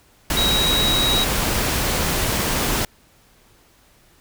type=tone in noise; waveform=sine; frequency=3832 Hz; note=A#7; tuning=47 cents sharp; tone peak=-18 dBFS; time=0.37-1.24 s; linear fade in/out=2 ms; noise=pink; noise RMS=-21 dBFS; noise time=0.3-2.85 s; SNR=0 dB; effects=pink hiss -55 dBFS RMS until 4.2 s